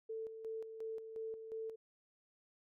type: tone with tremolo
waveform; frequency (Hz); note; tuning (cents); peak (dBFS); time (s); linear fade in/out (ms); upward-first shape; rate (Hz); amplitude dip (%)
sine; 444.8; A4; +19; -40; 0.09-1.76; 10; square; 2.8; 55
effects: none